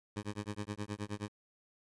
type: tone with tremolo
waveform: 15% pulse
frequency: 103.83 Hz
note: G#2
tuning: in tune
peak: -29 dBFS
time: 0.16-1.29 s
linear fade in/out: 5 ms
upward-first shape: sine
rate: 9.5 Hz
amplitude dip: 100%
effects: resampled to 22050 Hz + 11-bit